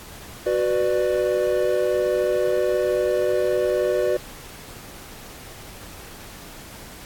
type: chord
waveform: triangle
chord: B minor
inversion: second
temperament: just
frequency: 370.4 / 493.9 / 592.7 Hz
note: F#4 / B4 / D5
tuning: +2 / 0 / +16 cents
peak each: -21 dBFS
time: 0.46-4.17 s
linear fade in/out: 5 ms
effects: pink hiss -41 dBFS RMS until 7.05 s + AAC 64 kbps